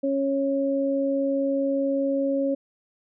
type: tone pair together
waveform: sine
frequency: 275.1 / 550.2 Hz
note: C#4 / C#5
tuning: -13 / -13 cents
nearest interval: octave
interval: 1200 cents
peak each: -24 dBFS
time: 0.03-2.55 s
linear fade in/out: 10 ms
effects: none